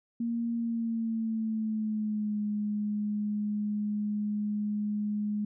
sine tone with pitch glide, 233.1 to 208.9 Hz, A#3 to G#3, 0 to +10 cents, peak -28 dBFS, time 0.2-5.45 s, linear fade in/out 5 ms, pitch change -190 cents, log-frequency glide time 0.55-2.4 s, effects none

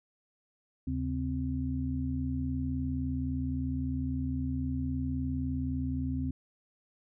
sine tone cluster, 77.1 / 136.7 / 260.4 Hz, D#2 / C#3 / C4, -15 / -24 / -8 cents, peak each -34 / -36 / -33 dBFS, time 0.87-6.31 s, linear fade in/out 5 ms, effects none

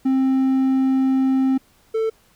triangle tone pair in turn, 264.3 / 444.5 Hz, C4 / A4, +18 / +18 cents, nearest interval major sixth, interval 900 cents, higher second, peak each -13 / -16 dBFS, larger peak first, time 0.05-1.58 / 1.94-2.1 s, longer first, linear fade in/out 10 ms, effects pink hiss -57 dBFS RMS until 2.35 s

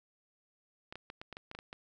clicks, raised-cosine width 0.3 ms, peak -28 dBFS, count 10, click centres 0.925 / 0.956 / 1.101 / 1.215 / 1.327 / 1.369 / 1.514 / 1.55 / 1.589 / 1.729 s, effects none

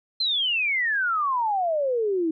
sine exponential sweep, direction down, 4186 to 311.3 Hz, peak -21 dBFS, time 0.2-2.31 s, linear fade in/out 5 ms, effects none

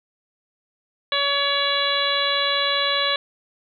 harmonic tone, 565 Hz, C#5, 33 cents sharp, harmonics 1 / 2 / 3 / 4 / 5 / 6 / 7, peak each -27 / -26 / -27 / -29 / -30 / -25 / -25 dBFS, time 1.12-3.16 s, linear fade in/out 2 ms, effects none

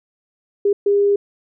sine tone bursts at uneven times, 404.4 Hz, G#4, 46 cents flat, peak -12 dBFS, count 2, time 0.65-0.73 / 0.86-1.16 s, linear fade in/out 5 ms, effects none

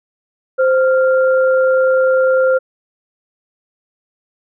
sine tone pair together, 521 / 1390.9 Hz, C5 / F6, -7 / -7 cents, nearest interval octave + perfect fourth, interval 1700 cents, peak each -10 / -19 dBFS, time 0.58-2.59 s, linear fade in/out 20 ms, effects none

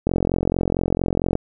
click train, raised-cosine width 2 ms, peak -6 dBFS, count 58, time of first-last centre 0.07-1.354 s, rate 44.4 Hz, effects none

